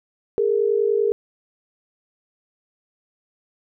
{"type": "tone pair together", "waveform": "sine", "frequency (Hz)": [410, 460.2], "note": ["G#4", "A#4"], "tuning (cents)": [-22, -22], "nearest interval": "major second", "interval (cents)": 200, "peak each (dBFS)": [-19, -20], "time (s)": [0.38, 1.12], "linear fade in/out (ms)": 0, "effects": []}